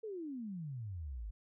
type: exponential sweep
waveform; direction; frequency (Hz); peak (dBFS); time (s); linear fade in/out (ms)
sine; down; 458.3 to 48.27; -40; 0.03-1.31; 10
effects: none